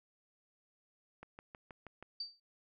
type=click train; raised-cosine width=0.5 ms; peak=-34 dBFS; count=6; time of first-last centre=1.23-2.026 s; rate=6.28 Hz
type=tone with exponential decay; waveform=sine; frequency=4630 Hz; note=D8; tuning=25 cents flat; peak=-35 dBFS; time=2.2-2.4 s; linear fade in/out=5 ms; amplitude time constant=42 ms
effects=none